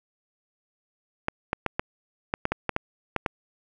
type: clicks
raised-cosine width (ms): 0.5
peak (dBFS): -9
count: 11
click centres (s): 1.284 / 1.531 / 1.663 / 1.795 / 2.339 / 2.454 / 2.52 / 2.693 / 2.764 / 3.163 / 3.262
effects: none